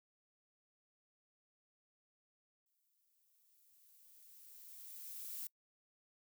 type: noise with exponential growth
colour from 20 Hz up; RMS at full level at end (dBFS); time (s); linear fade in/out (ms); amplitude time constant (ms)
violet; -44; 2.66-5.47; 1; 610
effects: noise-tail reverb RT60 0.1 s tail -24 dB re dry